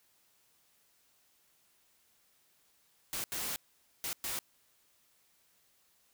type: noise bursts at uneven times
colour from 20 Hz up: white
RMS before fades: -37 dBFS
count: 4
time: 3.13-3.24 / 3.32-3.56 / 4.04-4.13 / 4.24-4.39 s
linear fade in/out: 0 ms
effects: white hiss -70 dBFS RMS until 6.13 s